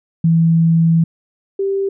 sine tone pair in turn, 164.81 / 392 Hz, E3 / G4, 0 / 0 cents, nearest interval octave + minor third, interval 1500 cents, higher second, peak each -9 / -15 dBFS, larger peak first, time 0.24-1.04 / 1.59-1.89 s, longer first, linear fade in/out 5 ms, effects none

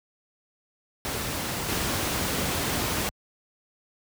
pink noise with level steps, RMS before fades -30 / -27 dBFS, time 1.05-3.09 s, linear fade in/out 0 ms, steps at 1.68 s, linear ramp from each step 10 ms, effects high-pass 60 Hz 12 dB/octave

